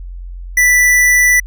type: tone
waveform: square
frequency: 1975.5 Hz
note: B6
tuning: in tune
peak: -8 dBFS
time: 0.57-1.4 s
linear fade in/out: 5 ms
effects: added 44 Hz sine -25 dBFS peak until 1.46 s